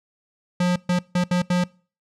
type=tone bursts at uneven times; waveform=square; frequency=178.5 Hz; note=F3; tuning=38 cents sharp; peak=-18 dBFS; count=5; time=0.6-0.76 / 0.89-0.99 / 1.15-1.24 / 1.31-1.42 / 1.5-1.64 s; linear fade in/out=5 ms; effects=noise-tail reverb RT60 0.4 s tail -24 dB re dry + low-pass 7000 Hz 12 dB/octave